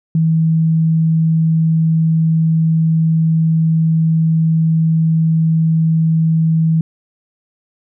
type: tone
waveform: sine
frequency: 161.4 Hz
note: E3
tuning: 36 cents flat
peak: -10 dBFS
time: 0.15-6.81 s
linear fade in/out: 2 ms
effects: none